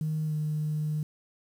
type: tone with pitch glide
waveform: sine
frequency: 155.56 to 152.45 Hz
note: D#3 to D#3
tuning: 0 to -35 cents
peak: -26 dBFS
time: 0.01-1.03 s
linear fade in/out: 2 ms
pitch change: -35 cents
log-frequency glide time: 0.25-0.34 s
effects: tanh soft clip ceiling -22 dBFS + 9-bit